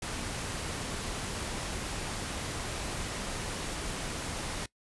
pink noise, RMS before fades -36 dBFS, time 0.02-4.66 s, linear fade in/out 5 ms, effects noise-tail reverb RT60 0.1 s tail -21 dB re dry + resampled to 24000 Hz

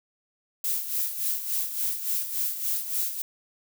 violet noise with tremolo, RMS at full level -26 dBFS, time 0.64-3.22 s, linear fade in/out 2 ms, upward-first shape sine, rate 3.5 Hz, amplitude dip 65%, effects none

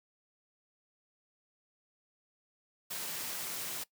white noise, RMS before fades -39 dBFS, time 2.9-3.84 s, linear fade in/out 10 ms, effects noise-tail reverb RT60 0.1 s tail -20 dB re dry + high-pass 100 Hz 12 dB/octave

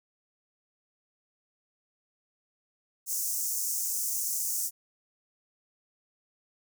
pink high-pass noise, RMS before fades -31 dBFS, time 3.06-4.71 s, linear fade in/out 50 ms, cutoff 5900 Hz, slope 48 dB/octave, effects none

